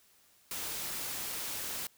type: noise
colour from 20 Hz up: white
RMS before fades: -38 dBFS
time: 0.51-1.87 s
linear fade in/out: 2 ms
effects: white hiss -65 dBFS RMS until 1.97 s